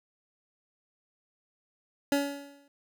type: tone with exponential decay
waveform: 25% pulse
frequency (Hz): 282.6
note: C#4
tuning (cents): +34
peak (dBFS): -18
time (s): 2.12-2.68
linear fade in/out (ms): 2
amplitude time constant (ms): 120
effects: none

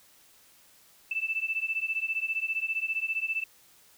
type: beating tone pair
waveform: sine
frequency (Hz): 2637 / 2652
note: E7 / E7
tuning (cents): 0 / +10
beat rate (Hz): 15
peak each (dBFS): -31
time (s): 1.11-3.44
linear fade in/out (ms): 5
effects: white hiss -59 dBFS RMS until 3.97 s

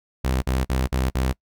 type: tone bursts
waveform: sawtooth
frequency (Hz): 64.7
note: C2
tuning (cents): -19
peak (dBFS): -16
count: 5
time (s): 0.24-1.328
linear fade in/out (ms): 10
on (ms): 180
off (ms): 47
effects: noise-tail reverb RT60 0.1 s tail -24 dB re dry

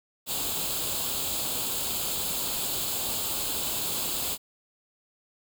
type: noise with comb filter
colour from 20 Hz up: white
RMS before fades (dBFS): -30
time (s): 0.26-4.38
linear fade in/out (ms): 50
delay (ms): 0.26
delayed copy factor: +0.7
effects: none

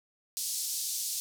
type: band-pass noise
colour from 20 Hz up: pink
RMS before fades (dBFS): -34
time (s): 0.37-1.2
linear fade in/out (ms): 0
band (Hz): 4700 to 14000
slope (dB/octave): 24
effects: none

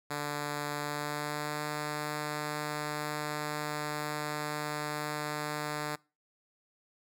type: tone with pitch glide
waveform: 5% pulse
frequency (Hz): 146.83 to 149.83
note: D3 to D3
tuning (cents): 0 to +35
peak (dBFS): -22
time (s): 0.1-5.96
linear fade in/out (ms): 10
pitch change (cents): +35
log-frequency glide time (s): 0.77-1.65
effects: noise-tail reverb RT60 0.3 s tail -23 dB re dry

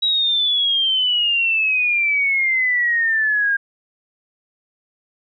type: exponential sweep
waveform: sine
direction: down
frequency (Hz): 3872 to 1607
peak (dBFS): -15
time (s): 0.02-3.57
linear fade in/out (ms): 10
effects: none

